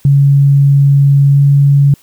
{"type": "tone with pitch glide", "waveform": "sine", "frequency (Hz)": [140.1, 140.99], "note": ["C#3", "C#3"], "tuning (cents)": [19, 30], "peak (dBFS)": -4, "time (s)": [0.05, 1.94], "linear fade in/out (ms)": 2, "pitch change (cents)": 11, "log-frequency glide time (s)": [1.32, 1.39], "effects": ["white hiss -47 dBFS RMS until 2.02 s"]}